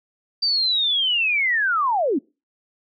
sine linear sweep, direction down, 4693 to 234.7 Hz, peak -17 dBFS, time 0.42-2.19 s, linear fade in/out 10 ms, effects noise-tail reverb RT60 0.3 s tail -26 dB re dry + MP3 96 kbps

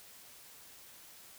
silence, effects white hiss -55 dBFS RMS until 1.38 s

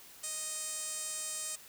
sawtooth tone with band-pass filter, 622.3 Hz, D#5, in tune, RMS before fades -39 dBFS, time 0.23-1.56 s, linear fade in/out 10 ms, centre 8100 Hz, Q 4, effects white hiss -54 dBFS RMS until 1.68 s

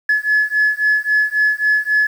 sine beating tone pair, 1707 / 1710.7 Hz, G#6 / A6, +47 / -49 cents, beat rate 3.7 Hz, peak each -15 dBFS, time 0.09-2.07 s, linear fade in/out 5 ms, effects tanh soft clip ceiling -8 dBFS + 7-bit

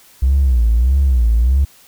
triangle tone with vibrato, 62.1 Hz, B1, 10 cents sharp, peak -6 dBFS, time 0.22-1.65 s, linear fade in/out 10 ms, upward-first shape sine, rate 1.6 Hz, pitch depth 190 cents each way, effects tanh soft clip ceiling -7 dBFS + white hiss -47 dBFS RMS until 1.87 s

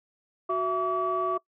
sine tone cluster, 369 / 664 / 1144 Hz, F#4 / E5 / D6, -5 / +12 / -46 cents, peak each -29 / -30 / -26 dBFS, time 0.49-1.38 s, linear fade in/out 10 ms, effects noise-tail reverb RT60 0.1 s tail -23 dB re dry + tanh soft clip ceiling -17 dBFS

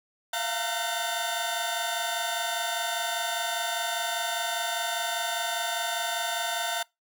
sawtooth tone cluster, 680 / 705 / 920 / 1519 / 3590 Hz, F5 / F5 / A#5 / F#6 / A7, -46 / +16 / -23 / +45 / +34 cents, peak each -31 dBFS, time 0.33-6.83 s, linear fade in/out 5 ms, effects noise-tail reverb RT60 0.2 s tail -23 dB re dry

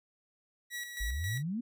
sawtooth tone with tremolo, 1930 Hz, B6, 40 cents flat, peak -33 dBFS, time 0.7-1.43 s, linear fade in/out 50 ms, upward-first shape square, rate 3.7 Hz, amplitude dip 50%
sine exponential sweep, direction up, 46 to 249.8 Hz, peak -32 dBFS, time 1-1.61 s, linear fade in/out 10 ms
effects none

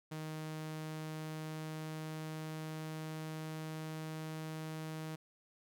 sawtooth tone with pitch glide, 156.3 to 157.66 Hz, D#3 to D#3, +8 to +23 cents, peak -37 dBFS, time 0.11-5.16 s, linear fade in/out 10 ms, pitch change +15 cents, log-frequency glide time 0.66-4.54 s, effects none

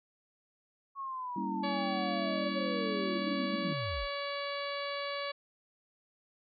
sine linear sweep, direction down, 1108.7 to 30.66 Hz, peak -36 dBFS, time 0.95-4.08 s, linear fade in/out 50 ms
sine chord, G diminished seventh, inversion none, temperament equal with one note detuned, 196 / 233.1 / 277.2 / 326.2 Hz, G3 / Bb3 / Db4 / Fb4, 0 / 0 / 0 / -18 cents, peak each -37 / -41 / -40 / -40 dBFS, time 1.36-3.73 s, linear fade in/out 5 ms
harmonic tone, 567 Hz, C#5, 39 cents sharp, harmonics 1 / 2 / 3 / 4 / 5 / 6 / 7 / 8, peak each -38 / -40 / -45 / -43 / -48 / -47 / -47 / -47 dBFS, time 1.63-5.32 s, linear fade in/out 10 ms
effects none

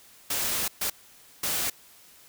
white noise bursts at uneven times, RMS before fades -28 dBFS, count 3, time 0.3-0.68 / 0.81-0.9 / 1.43-1.7 s, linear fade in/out 5 ms, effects white hiss -54 dBFS RMS until 2.28 s

